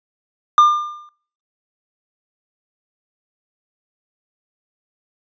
triangle tone with exponential decay, 1200 Hz, D6, 37 cents sharp, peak -3 dBFS, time 0.58-1.09 s, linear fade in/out 1 ms, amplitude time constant 110 ms, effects noise-tail reverb RT60 0.5 s tail -20 dB re dry + resampled to 16000 Hz

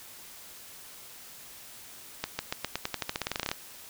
accelerating click train, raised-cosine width 0.2 ms, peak -12 dBFS, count 19, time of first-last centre 2.24-3.515 s, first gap 150 ms, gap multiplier 0.9, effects white hiss -48 dBFS RMS until 3.89 s

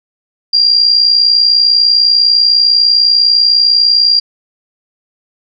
sine tone with amplitude modulation, 4771 Hz, D8, 26 cents sharp, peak -3 dBFS, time 0.53-4.2 s, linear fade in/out 10 ms, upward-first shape sine, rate 60 Hz, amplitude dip 65%, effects none

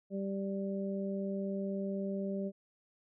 harmonic tone, 196 Hz, G3, in tune, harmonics 1 / 2 / 3, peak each -35 / -40 / -41 dBFS, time 0.1-2.52 s, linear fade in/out 50 ms, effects none

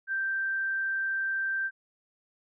sine tone, 1568 Hz, G6, in tune, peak -27 dBFS, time 0.07-1.71 s, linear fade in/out 50 ms, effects none

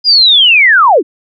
sine linear sweep, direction down, 4978 to 248.5 Hz, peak -3 dBFS, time 0.04-1.03 s, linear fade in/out 50 ms, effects none

